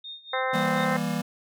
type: tone with tremolo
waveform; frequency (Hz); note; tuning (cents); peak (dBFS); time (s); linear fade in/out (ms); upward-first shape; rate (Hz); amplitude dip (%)
sine; 3674; A#7; -26; -35; 0.04-0.85; 5; sine; 4.1; 85
type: harmonic tone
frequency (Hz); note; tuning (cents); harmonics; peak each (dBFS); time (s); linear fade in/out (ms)
260; C4; -11; 2 / 3 / 4 / 5 / 6 / 7 / 8; -29 / -31 / -32 / -33 / -34 / -34 / -35; 0.33-0.97; 5
type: chord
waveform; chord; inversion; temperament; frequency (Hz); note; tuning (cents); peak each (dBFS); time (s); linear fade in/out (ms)
square; E diminished; none; just; 164.81 / 197.78 / 237.3; E3 / G3 / Bb3; 0 / +16 / +31; -31; 0.53-1.22; 10
effects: none